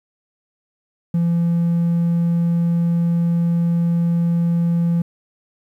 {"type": "tone", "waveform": "triangle", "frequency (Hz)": 170, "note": "F3", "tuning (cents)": -46, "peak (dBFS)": -12, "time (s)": [1.14, 5.02], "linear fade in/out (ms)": 5, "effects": ["tanh soft clip ceiling -9 dBFS", "9-bit"]}